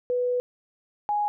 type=tone pair in turn; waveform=sine; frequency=493.9 / 830.6 Hz; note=B4 / G#5; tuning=0 / 0 cents; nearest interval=major sixth; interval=900 cents; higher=second; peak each=-22 dBFS; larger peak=neither; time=0.1-0.4 / 1.09-1.28 s; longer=first; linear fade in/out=0 ms; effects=none